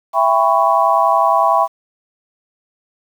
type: chord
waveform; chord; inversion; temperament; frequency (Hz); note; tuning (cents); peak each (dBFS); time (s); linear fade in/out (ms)
sine; C# half-diminished seventh; first; just; 665.2 / 798.3 / 997.9 / 1108.7; E5 / G5 / B5 / C#6; +16 / +31 / +18 / 0; -16; 0.13-1.68; 50
effects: 7-bit